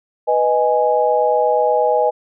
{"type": "chord", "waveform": "sine", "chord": "G# minor", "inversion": "first", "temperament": "equal", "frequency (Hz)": [493.9, 622.3, 830.6], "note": ["B4", "D#5", "G#5"], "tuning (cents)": [0, 0, 0], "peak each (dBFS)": -17, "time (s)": [0.27, 2.11], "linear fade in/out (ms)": 20, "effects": []}